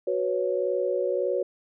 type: chord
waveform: sine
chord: F# suspended fourth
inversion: none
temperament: just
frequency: 370 / 493.3 / 555 Hz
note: F#4 / B4 / C#5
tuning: 0 / -2 / +2 cents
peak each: -28 / -28 / -27 dBFS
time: 0.07-1.43 s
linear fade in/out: 5 ms
effects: none